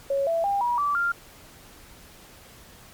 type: tone with pitch steps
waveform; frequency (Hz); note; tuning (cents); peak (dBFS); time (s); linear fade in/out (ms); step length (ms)
sine; 553 / 665.3 / 800.3 / 962.8 / 1158.3 / 1393.5; C#5 / E5 / G5 / B5 / D6 / F6; -4 / +16 / +36 / -44 / -24 / -4; -21; 0.1-1.12; 5; 170
effects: pink hiss -49 dBFS RMS until 2.93 s + MP3 96 kbps